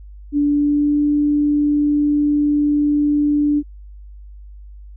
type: tone with pitch glide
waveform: sine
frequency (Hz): 290 to 293.5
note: D4 to D4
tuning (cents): -22 to -1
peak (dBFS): -13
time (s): 0.32-3.63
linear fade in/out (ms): 50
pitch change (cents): +21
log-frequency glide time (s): 0.43-1.01
effects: added 50 Hz sine -35 dBFS peak until 4.96 s